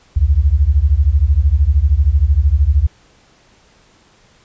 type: beating tone pair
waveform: sine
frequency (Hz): 65.41 / 78.41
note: C2 / D#2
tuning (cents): 0 / +14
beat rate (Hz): 13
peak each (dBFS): -12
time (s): 0.16-2.87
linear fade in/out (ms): 10
effects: pink hiss -51 dBFS RMS until 4.44 s + resampled to 16000 Hz